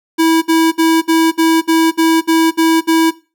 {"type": "tone bursts", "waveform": "square", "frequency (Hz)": 325.6, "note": "E4", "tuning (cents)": -21, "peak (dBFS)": -9, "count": 10, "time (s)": [0.18, 3.111], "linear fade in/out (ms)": 20, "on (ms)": 240, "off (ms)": 59, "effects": ["noise-tail reverb RT60 0.3 s tail -18 dB re dry"]}